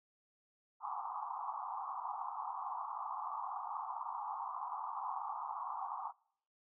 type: band-pass noise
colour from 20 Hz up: pink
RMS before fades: -42 dBFS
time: 0.8-6.13 s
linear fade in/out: 50 ms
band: 770 to 1200 Hz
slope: 96 dB/octave
effects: noise-tail reverb RT60 0.7 s tail -26 dB re dry